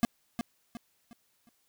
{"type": "tone with echo", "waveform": "square", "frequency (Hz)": 234.5, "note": "A#3", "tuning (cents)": 11, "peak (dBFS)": -21, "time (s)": [0.03, 0.05], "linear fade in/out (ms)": 0, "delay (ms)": 360, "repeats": 4, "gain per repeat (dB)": -9, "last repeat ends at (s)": 1.49, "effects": ["white hiss -72 dBFS RMS until 1.68 s"]}